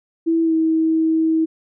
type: tone with pitch glide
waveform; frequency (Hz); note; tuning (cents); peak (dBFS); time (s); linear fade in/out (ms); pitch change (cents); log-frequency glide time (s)
sine; 328.9 to 321.2; E4 to E4; -4 to -45; -14; 0.26-1.46; 20; -41; 0.43-0.54
effects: none